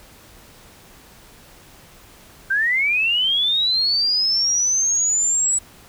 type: linear sweep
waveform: sine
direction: up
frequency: 1537 to 7902 Hz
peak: -16 dBFS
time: 2.5-5.59 s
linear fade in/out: 10 ms
effects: pink hiss -47 dBFS RMS until 5.88 s